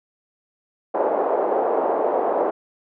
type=band-pass noise; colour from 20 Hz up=white; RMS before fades=-21 dBFS; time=0.94-2.51 s; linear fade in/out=10 ms; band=380 to 750 Hz; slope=24 dB/octave; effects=none